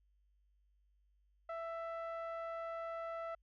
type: tone with low-pass filter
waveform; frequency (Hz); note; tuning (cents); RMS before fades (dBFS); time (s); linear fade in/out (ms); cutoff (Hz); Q
sawtooth; 663; E5; +10; -43; 1.49-3.35; 5; 1400; 1.5
effects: added 50 Hz sine -70 dBFS peak until 3.42 s